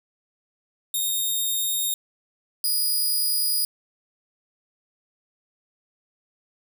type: tone pair in turn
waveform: 5% pulse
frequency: 3699 / 4925 Hz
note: A#7 / D#8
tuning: -14 / -19 cents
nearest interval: perfect fourth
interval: 495 cents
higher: second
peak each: -15 / -14 dBFS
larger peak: second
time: 0.94-1.94 / 2.64-3.65 s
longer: second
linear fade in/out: 2 ms
effects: none